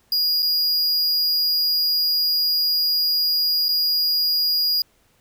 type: tone with dropouts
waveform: square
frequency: 4868 Hz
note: D#8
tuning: 39 cents flat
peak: -18 dBFS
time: 0.12-4.82 s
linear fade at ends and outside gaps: 2 ms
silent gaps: 0.423-0.427 / 3.684-3.689 s
effects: pink hiss -61 dBFS RMS until 5.2 s